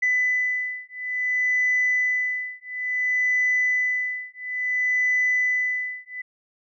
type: beating tone pair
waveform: sine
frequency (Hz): 1999 / 1999.58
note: B6 / B6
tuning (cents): +20 / +21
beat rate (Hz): 0.58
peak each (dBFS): -23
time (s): 0.02-6.22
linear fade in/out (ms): 10
effects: tanh soft clip ceiling -14 dBFS